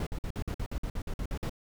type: noise bursts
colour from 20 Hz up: brown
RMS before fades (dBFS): -33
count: 13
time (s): 0-1.495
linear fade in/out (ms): 2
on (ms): 67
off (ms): 52
effects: none